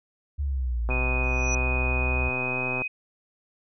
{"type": "exponential two-way sweep", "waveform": "sine", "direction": "down then up", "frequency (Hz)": [73.42, 56.6, 66.5], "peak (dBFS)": -24, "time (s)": [0.38, 2.3], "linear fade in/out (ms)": 20, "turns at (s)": 0.85}
{"type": "click train", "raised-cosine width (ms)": 1, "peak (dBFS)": -18, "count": 246, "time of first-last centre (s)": [0.89, 2.819], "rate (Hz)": 127}
{"type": "tone with pitch glide", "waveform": "sine", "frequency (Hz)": [2489, 2512], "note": ["D#7", "D#7"], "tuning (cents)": [0, 16], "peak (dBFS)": -27, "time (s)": [0.9, 2.88], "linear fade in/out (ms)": 10, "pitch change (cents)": 16, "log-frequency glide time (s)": [2.08, 2.67]}
{"type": "tone with exponential growth", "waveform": "sine", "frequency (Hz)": 5900, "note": "F#8", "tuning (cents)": -6, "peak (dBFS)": -26, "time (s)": [1.23, 1.55], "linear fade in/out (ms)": 5, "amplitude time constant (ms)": 68}
{"effects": []}